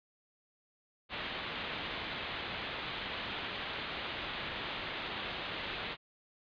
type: low-pass noise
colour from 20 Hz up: white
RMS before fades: -40 dBFS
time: 1.09-5.97 s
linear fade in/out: 50 ms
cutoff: 3800 Hz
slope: 48 dB/octave
effects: resampled to 11025 Hz

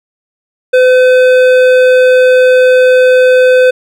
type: tone with hard clipping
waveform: triangle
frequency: 508 Hz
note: B4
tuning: 49 cents sharp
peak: -5 dBFS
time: 0.73-3.71 s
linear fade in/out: 10 ms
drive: 15 dB
effects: none

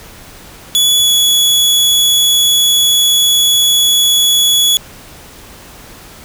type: tone with pitch glide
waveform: sawtooth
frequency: 3411 to 3387 Hz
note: G#7 to G#7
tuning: +46 to +33 cents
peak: -5 dBFS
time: 0.75-4.77 s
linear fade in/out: 0 ms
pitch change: -13 cents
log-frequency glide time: 1.01-1.09 s
effects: pink hiss -36 dBFS RMS until 6.24 s

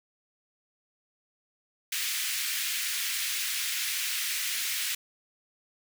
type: high-pass noise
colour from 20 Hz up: pink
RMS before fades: -31 dBFS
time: 1.92-4.95 s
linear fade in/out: 5 ms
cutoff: 1900 Hz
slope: 24 dB/octave
effects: none

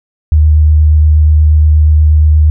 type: tone with vibrato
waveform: sine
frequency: 76.6 Hz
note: D#2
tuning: 27 cents flat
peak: -3 dBFS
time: 0.32-2.5 s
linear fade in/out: 0 ms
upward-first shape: sine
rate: 8.4 Hz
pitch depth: 13 cents each way
effects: none

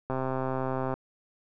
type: click train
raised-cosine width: 1 ms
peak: -17 dBFS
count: 111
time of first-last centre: 0.1-0.94 s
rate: 131 Hz
effects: none

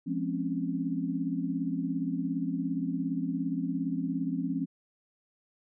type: chord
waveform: sine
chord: Db major seventh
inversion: first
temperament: just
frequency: 173.24 / 207.9 / 259.9 / 277.2 Hz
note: F3 / Ab3 / C4 / Db4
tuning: -14 / +2 / -11 / 0 cents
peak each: -34 / -38 / -33 / -33 dBFS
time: 0.06-4.66 s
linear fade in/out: 20 ms
effects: none

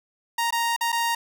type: tone with dropouts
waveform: sawtooth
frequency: 932.3 Hz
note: A#5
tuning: in tune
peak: -18 dBFS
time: 0.38-1.15 s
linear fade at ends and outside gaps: 5 ms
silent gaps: 0.507-0.524 / 0.764-0.809 / 0.92-0.926 s
effects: none

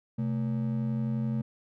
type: ring-modulated tone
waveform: triangle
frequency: 174.61 Hz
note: F3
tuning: in tune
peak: -22 dBFS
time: 0.18-1.42 s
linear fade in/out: 10 ms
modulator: 45.8 Hz
effects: none

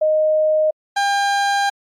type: tone pair in turn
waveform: sine / 30% pulse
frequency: 620 / 801.4 Hz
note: D#5 / G5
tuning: -6 / +38 cents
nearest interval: major third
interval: 444 cents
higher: second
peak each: -13 dBFS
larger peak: neither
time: 0.01-0.71 / 0.96-1.7 s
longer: second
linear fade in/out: 10 ms
effects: low-pass 7000 Hz 12 dB/octave + AAC 64 kbps

